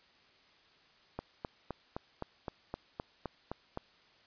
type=click train; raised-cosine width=1 ms; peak=-23 dBFS; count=11; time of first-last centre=1.19-3.774 s; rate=3.87 Hz; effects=white hiss -64 dBFS RMS until 4.26 s + resampled to 11025 Hz